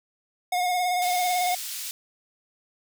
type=tone with vibrato; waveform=square; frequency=721 Hz; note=F#5; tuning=45 cents flat; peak=-23 dBFS; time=0.52-1.55 s; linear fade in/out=5 ms; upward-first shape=sine; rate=18 Hz; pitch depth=30 cents each way
type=high-pass noise; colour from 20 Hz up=pink; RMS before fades=-34 dBFS; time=1.02-1.91 s; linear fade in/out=0 ms; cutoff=4000 Hz; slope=12 dB/octave
effects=none